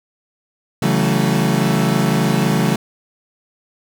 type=chord; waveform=35% pulse; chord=F# minor seventh; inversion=second; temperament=equal with one note detuned; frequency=138.59 / 164.81 / 188.45 / 220 Hz; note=C#3 / E3 / F#3 / A3; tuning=0 / 0 / +32 / 0 cents; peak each=-18 dBFS; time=0.82-2.76 s; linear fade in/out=5 ms; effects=none